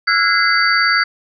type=tone cluster; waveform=sine; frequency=1341 / 1440 / 1643 / 2050 / 4612 Hz; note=E6 / F#6 / G#6 / C7 / D8; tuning=+29 / -47 / -19 / -36 / -32 cents; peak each=-18 dBFS; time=0.07-1.04 s; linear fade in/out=10 ms; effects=none